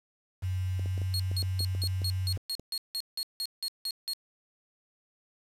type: tone with pitch glide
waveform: sine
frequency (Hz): 92.5 to 93.36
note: F#2 to F#2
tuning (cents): 0 to +16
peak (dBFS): -28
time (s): 0.42-2.38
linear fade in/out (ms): 20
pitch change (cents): +16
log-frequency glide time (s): 0.76-1.01
type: clicks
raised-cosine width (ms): 2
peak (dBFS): -29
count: 12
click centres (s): 0.795 / 0.859 / 0.978 / 1.017 / 1.315 / 1.428 / 1.606 / 1.75 / 1.838 / 2.018 / 2.373 / 2.596
type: tone bursts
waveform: 40% pulse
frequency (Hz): 4300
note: C8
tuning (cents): +47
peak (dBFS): -29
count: 14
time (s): 1.14-4.134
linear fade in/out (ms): 0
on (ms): 56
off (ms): 170
effects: resampled to 32000 Hz + 8-bit